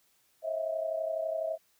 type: tone cluster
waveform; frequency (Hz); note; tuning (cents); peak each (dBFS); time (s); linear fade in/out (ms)
sine; 542 / 642 / 674; C#5 / E5 / E5; -39 / -46 / +38; -39 / -31 / -38; 0.42-1.58; 50
effects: white hiss -69 dBFS RMS until 1.79 s